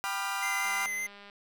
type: chord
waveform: 30% pulse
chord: G dominant seventh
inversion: none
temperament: equal with one note detuned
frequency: 784 / 987.8 / 1197.3 / 1396.9 Hz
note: G5 / B5 / D6 / F6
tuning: 0 / 0 / +33 / 0 cents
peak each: -34 dBFS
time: 0.04-0.86 s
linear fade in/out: 0 ms
type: tone with vibrato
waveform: square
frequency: 2057 Hz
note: C7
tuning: 30 cents flat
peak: -32 dBFS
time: 0.42-1.07 s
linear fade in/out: 10 ms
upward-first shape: sine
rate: 5.3 Hz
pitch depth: 16 cents each way
type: click train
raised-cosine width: 0.3 ms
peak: -34 dBFS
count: 132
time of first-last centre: 0.65-1.299 s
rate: 202 Hz
effects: none